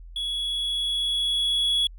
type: tone with level ramp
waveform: triangle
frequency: 3366 Hz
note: G#7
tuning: 23 cents sharp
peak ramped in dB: -25 to -18 dBFS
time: 0.16-1.87 s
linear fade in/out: 2 ms
effects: added 42 Hz sine -40 dBFS peak until 1.98 s